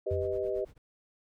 sine chord, G augmented, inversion none, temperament equal with one note detuned, 392 / 497.3 / 622.3 Hz, G4 / B4 / D#5, 0 / +12 / 0 cents, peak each -32 / -35 / -34 dBFS, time 0.06-0.65 s, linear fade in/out 10 ms
brown noise with tremolo, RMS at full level -48 dBFS, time 0.1-0.78 s, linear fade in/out 2 ms, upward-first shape sine, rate 8.9 Hz, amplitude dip 100%
sine tone with exponential decay, 87.31 Hz, F2, in tune, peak -29 dBFS, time 0.11-0.67 s, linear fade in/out 5 ms, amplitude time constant 120 ms
effects none

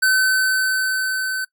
square tone with level ramp, 1525 Hz, G6, 48 cents flat, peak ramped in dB -14 to -23 dBFS, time 0.02-1.45 s, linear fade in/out 10 ms, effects noise-tail reverb RT60 0.1 s tail -20 dB re dry

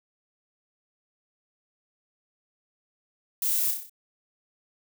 violet noise with echo, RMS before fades -27 dBFS, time 3.42-3.71 s, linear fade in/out 2 ms, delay 31 ms, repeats 6, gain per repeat -4 dB, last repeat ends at 3.896 s, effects none

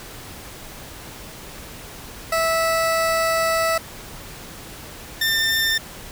20% pulse tone pair in turn, 655 / 1796.8 Hz, E5 / A6, -11 / +36 cents, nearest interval octave + perfect fourth, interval 1747 cents, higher second, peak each -13 dBFS, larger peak neither, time 2.32-3.78 / 5.21-5.78 s, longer first, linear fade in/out 5 ms, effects pink hiss -38 dBFS RMS until 6.11 s

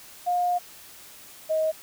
sine tone pair in turn, 712 / 630.5 Hz, F5 / D#5, +33 / +23 cents, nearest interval major second, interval 210 cents, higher first, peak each -21 / -21 dBFS, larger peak neither, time 0.26-0.59 / 1.49-1.72 s, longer first, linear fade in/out 20 ms, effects white hiss -47 dBFS RMS until 1.82 s

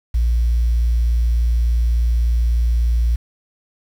sine tone, 58.27 Hz, A#1, in tune, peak -12 dBFS, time 0.14-3.16 s, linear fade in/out 10 ms, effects tanh soft clip ceiling -10 dBFS + 7-bit

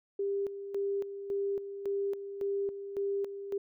sine tone with tremolo, 398.2 Hz, G4, 27 cents sharp, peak -29 dBFS, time 0.19-3.58 s, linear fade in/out 5 ms, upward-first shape square, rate 1.8 Hz, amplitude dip 65%, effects none

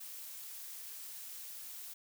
blue noise with amplitude modulation, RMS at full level -45 dBFS, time 0-1.94 s, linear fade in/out 10 ms, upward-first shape sine, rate 230 Hz, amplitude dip 45%, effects none

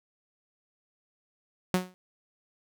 sawtooth tone with exponential decay, 183.2 Hz, F#3, 17 cents flat, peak -16 dBFS, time 1.74-1.94 s, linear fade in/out 0 ms, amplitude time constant 42 ms, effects none

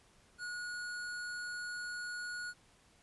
square tone, 1451 Hz, F#6, 34 cents flat, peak -40 dBFS, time 0.38-2.54 s, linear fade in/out 50 ms, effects pink hiss -66 dBFS RMS until 3.02 s + resampled to 24000 Hz

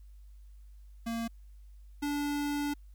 square tone pair in turn, 230 / 289.8 Hz, A#3 / D4, -23 / -23 cents, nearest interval major third, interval 400 cents, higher second, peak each -33 / -31 dBFS, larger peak second, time 1.06-1.28 / 2.02-2.74 s, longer second, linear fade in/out 10 ms, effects added 50 Hz sine -49 dBFS peak until 2.94 s + white hiss -75 dBFS RMS until 2.94 s

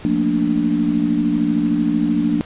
sine chord, Bb major seventh, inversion second, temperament equal, 174.61 / 220 / 233.1 / 293.7 Hz, F3 / A3 / Bb3 / D4, 0 / 0 / 0 / 0 cents, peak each -23 / -23 / -20 / -18 dBFS, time 0.05-2.41 s, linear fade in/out 0 ms, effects pink hiss -38 dBFS RMS until 2.45 s + resampled to 8000 Hz

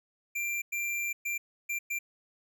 square tone bursts at uneven times, 2369 Hz, D7, 14 cents sharp, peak -31 dBFS, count 5, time 0.35-0.62 / 0.72-1.13 / 1.25-1.38 / 1.69-1.79 / 1.9-1.99 s, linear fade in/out 10 ms, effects none

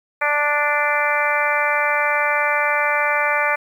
harmonic tone, 293.7 Hz, D4, in tune, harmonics 2 / 3 / 4 / 5 / 6 / 7 / 8, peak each -24 / -24 / -24 / -24 / -24 / -24 / -24 dBFS, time 0.21-3.56 s, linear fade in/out 10 ms, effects 8-bit

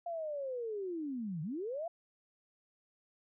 sine linear two-way sweep, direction down then up, 698.5 to 146 to 698.5 Hz, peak -36 dBFS, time 0.06-1.88 s, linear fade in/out 5 ms, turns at 1.42 s, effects none

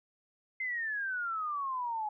sine exponential sweep, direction down, 2093 to 834 Hz, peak -32 dBFS, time 0.6-2.09 s, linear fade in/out 5 ms, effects none

